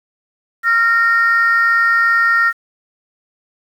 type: tone pair together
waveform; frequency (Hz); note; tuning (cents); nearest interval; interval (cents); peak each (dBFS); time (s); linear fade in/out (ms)
sine; 1381.4 / 1844; F6 / A#6; -19 / -19; perfect fourth; 500; -12; 0.63-2.53; 50
effects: tanh soft clip ceiling -5 dBFS + 7-bit